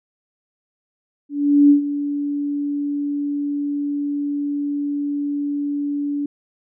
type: tone with ADSR envelope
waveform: sine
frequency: 287.9 Hz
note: D4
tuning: 34 cents flat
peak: -7 dBFS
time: 1.29-6.26 s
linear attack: 410 ms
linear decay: 110 ms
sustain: -13 dB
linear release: 4 ms
effects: none